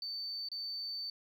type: tone with dropouts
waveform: sine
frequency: 4552 Hz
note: C#8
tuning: 45 cents sharp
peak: -36 dBFS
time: 0.02-1.1 s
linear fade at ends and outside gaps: 2 ms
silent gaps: 0.487-0.516 s
effects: tanh soft clip ceiling -32 dBFS + MP3 96 kbps